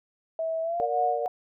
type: tone with pitch glide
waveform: sine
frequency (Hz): 650 to 725.4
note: E5 to F#5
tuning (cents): -24 to -34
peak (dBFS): -26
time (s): 0.39-1.28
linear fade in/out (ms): 2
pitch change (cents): +190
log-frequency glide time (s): 0.62-0.89
type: chord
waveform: sine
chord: Bb augmented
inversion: none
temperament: just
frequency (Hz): 466.2 / 582.7 / 728.4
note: Bb4 / D5 / F#5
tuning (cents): 0 / -14 / -27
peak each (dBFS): -30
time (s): 0.8-1.26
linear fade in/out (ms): 0
effects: none